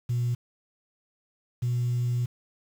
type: tone pair in turn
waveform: sine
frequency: 121 / 121.84 Hz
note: B2 / B2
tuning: -35 / -23 cents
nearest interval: unison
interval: 12 cents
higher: second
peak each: -22 dBFS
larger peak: neither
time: 0.09-0.35 / 1.62-2.26 s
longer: second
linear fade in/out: 10 ms
effects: tanh soft clip ceiling -21 dBFS + 8-bit

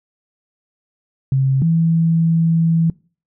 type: tone pair in turn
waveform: sine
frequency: 134.1 / 164.68 Hz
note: C3 / E3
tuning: +43 / -1 cents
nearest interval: major third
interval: 356 cents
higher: second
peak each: -12 dBFS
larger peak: neither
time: 1.32-1.62 / 1.62-2.9 s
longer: second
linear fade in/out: 2 ms
effects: noise-tail reverb RT60 0.4 s tail -23 dB re dry

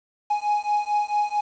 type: beating tone pair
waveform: triangle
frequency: 830.6 / 835.1 Hz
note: G#5 / G#5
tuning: 0 / +9 cents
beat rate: 4.5 Hz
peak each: -22 dBFS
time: 0.3-1.41 s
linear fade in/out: 10 ms
effects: resampled to 16000 Hz + 8-bit

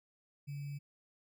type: tone with sample-and-hold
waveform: sine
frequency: 142.5 Hz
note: C#3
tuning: 48 cents sharp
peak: -39 dBFS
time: 0.47-0.79 s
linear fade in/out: 20 ms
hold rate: 2450 Hz
effects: none

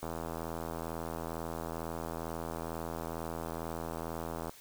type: click train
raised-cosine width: 1 ms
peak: -24 dBFS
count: 368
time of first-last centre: 0.03-4.495 s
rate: 82.2 Hz
effects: white hiss -55 dBFS RMS until 4.6 s

